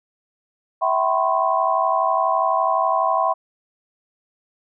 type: tone cluster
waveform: sine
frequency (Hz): 657 / 762 / 1008 / 1080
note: E5 / G5 / B5 / C#6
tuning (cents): -6 / -49 / +35 / -45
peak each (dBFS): -22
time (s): 0.81-3.34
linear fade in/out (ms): 20
effects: none